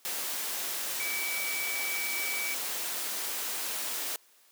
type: tone in noise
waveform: sine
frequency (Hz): 2292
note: D7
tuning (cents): -43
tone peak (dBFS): -33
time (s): 1-2.54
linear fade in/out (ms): 0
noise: white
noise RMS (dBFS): -34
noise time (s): 0.05-4.16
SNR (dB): -2
effects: white hiss -62 dBFS RMS until 4.51 s + high-pass 300 Hz 12 dB/octave